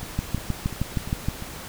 two click trains, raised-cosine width 5 ms, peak -11 / -21 dBFS, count 8 / 5, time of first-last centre 0.19-1.285 / 0.03-1.424 s, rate 6.39 / 2.87 Hz, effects pink hiss -38 dBFS RMS until 1.68 s

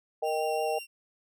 sine chord, Eb major, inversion second, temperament equal, 466.2 / 622.3 / 784 Hz, Bb4 / Eb5 / G5, 0 / 0 / 0 cents, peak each -31 dBFS, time 0.22-0.79 s, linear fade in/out 10 ms
sawtooth tone with vibrato, 2759 Hz, F7, 22 cents flat, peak -36 dBFS, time 0.23-0.87 s, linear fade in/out 50 ms, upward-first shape sine, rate 5.8 Hz, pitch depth 13 cents each way
effects none

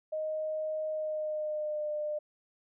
sine tone with pitch glide, 622.3 to 601.4 Hz, D#5 to D5, 0 to +41 cents, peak -31 dBFS, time 0.12-2.19 s, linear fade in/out 10 ms, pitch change -59 cents, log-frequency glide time 0.89-1.88 s, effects none

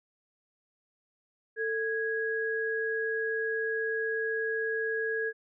sine tone pair together, 445.9 / 1656 Hz, A4 / G#6, +23 / -5 cents, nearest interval octave + major seventh, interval 2272 cents, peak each -31 / -31 dBFS, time 1.56-5.33 s, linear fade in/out 50 ms, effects none

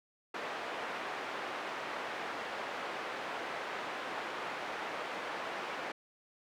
pink band-pass noise, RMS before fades -40 dBFS, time 0.34-5.92 s, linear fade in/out 5 ms, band 520 to 2200 Hz, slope 12 dB/octave, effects none

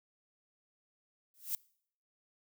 violet noise with exponential growth, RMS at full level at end -31 dBFS, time 1.34-1.55 s, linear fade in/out 1 ms, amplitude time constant 44 ms, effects noise-tail reverb RT60 0.6 s tail -24 dB re dry

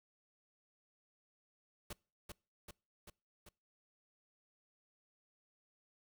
pink noise with echo, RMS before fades -45 dBFS, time 1.9-1.93 s, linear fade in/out 5 ms, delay 390 ms, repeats 4, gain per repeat -3 dB, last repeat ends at 3.49 s, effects noise-tail reverb RT60 0.4 s tail -26 dB re dry

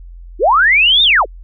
sine linear two-way sweep, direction up then down, 293.7 to 3729 to 293.7 Hz, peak -7 dBFS, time 0.39-1.26 s, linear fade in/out 50 ms, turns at 1.03 s, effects added 43 Hz sine -31 dBFS peak until 1.43 s

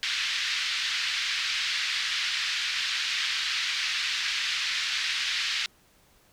white band-pass noise, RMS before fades -29 dBFS, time 0.03-5.66 s, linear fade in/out 0 ms, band 1600 to 4500 Hz, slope 24 dB/octave, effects pink hiss -61 dBFS RMS until 6.32 s

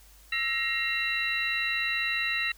sine tone cluster, 1326 / 1881 / 2109 / 2735 / 3951 Hz, E6 / A#6 / C7 / F7 / B7, +10 / +15 / +13 / -37 / 0 cents, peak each -39 / -30 / -36 / -30 / -34 dBFS, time 0.32-2.52 s, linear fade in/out 5 ms, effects added 50 Hz sine -54 dBFS peak until 2.57 s + white hiss -57 dBFS RMS until 2.57 s

